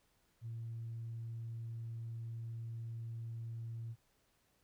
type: tone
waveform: sine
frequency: 114.9 Hz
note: A#2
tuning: 25 cents flat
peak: -40 dBFS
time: 0.41-3.96 s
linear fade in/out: 50 ms
effects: tanh soft clip ceiling -37 dBFS + pink hiss -75 dBFS RMS until 4.63 s